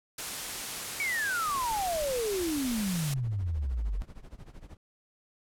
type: noise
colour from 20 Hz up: white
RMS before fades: -36 dBFS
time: 0.18-3.14 s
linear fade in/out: 5 ms
type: exponential sweep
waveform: sine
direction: down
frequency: 2300 to 42.55 Hz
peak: -28 dBFS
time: 1-4.02 s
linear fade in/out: 0 ms
type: noise with tremolo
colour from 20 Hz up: brown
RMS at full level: -43 dBFS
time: 1.47-4.77 s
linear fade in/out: 2 ms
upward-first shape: sine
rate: 13 Hz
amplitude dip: 85%
effects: low-pass 12000 Hz 12 dB/octave